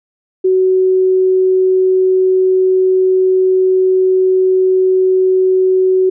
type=tone; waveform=sine; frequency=374 Hz; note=F#4; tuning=19 cents sharp; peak=-8 dBFS; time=0.44-6.1 s; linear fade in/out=10 ms; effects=none